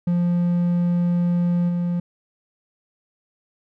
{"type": "tone with level steps", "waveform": "triangle", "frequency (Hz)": 174.61, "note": "F3", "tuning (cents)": 0, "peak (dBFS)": [-15, -18], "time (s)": [0.07, 2], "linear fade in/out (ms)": 5, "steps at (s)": 1.68, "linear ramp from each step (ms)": 20, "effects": []}